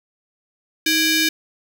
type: ring-modulated tone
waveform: 15% pulse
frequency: 1336 Hz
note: E6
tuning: 23 cents sharp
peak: -6 dBFS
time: 0.86-1.29 s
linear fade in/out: 5 ms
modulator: 1020 Hz
effects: 7-bit